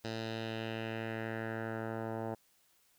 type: tone with low-pass filter sweep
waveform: 10% pulse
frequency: 112.3 Hz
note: A2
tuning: 36 cents sharp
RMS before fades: -39 dBFS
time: 0.04-2.35 s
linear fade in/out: 10 ms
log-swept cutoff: 4700 to 930 Hz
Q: 2.2
effects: white hiss -70 dBFS RMS until 2.98 s